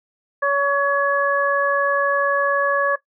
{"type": "harmonic tone", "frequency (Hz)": 563, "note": "C#5", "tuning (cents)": 27, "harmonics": [1, 2, 3], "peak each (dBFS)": [-20, -20, -20], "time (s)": [0.42, 2.96], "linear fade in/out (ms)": 10, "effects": ["noise-tail reverb RT60 0.1 s tail -17 dB re dry"]}